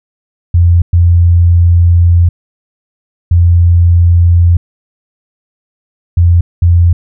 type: tone bursts at uneven times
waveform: sine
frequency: 86.3 Hz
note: F2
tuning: 20 cents flat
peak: -3 dBFS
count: 5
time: 0.54-0.82 / 0.93-2.29 / 3.31-4.57 / 6.17-6.41 / 6.62-6.93 s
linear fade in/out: 5 ms
effects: none